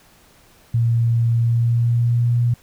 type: tone with pitch glide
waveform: sine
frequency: 116.54 to 119.95 Hz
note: A#2 to A#2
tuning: 0 to +50 cents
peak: -14 dBFS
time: 0.74-2.54 s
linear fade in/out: 5 ms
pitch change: +50 cents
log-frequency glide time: 1.36-2.39 s
effects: pink hiss -52 dBFS RMS until 2.62 s